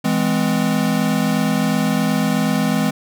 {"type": "chord", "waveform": "square", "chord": "E augmented", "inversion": "none", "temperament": "equal with one note detuned", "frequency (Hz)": [164.81, 207.7, 255.8], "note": ["E3", "G#3", "B#3"], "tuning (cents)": [0, 0, -39], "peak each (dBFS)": [-22, -20, -21], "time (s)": [0.04, 2.91], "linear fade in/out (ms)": 10, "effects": []}